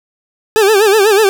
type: tone with vibrato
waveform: 40% pulse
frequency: 415.3 Hz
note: G#4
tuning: in tune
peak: -6 dBFS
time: 0.56-1.29 s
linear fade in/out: 0 ms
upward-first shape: sine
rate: 8.1 Hz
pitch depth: 130 cents each way
effects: 7-bit